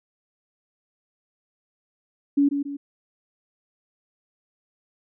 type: tone with echo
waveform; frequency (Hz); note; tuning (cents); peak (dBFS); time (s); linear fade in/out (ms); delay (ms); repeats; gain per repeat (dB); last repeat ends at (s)
sine; 283.3; C#4; +38; -15; 2.37-2.49; 10; 140; 2; -7; 2.77
effects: none